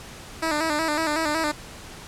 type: tone with vibrato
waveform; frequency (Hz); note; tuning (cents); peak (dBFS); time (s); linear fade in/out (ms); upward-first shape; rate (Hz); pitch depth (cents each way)
10% pulse; 311.1; D#4; 0; -14; 0.42-1.52; 10; square; 5.4; 69
effects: pink hiss -41 dBFS RMS until 2.07 s + low-pass 10000 Hz 12 dB/octave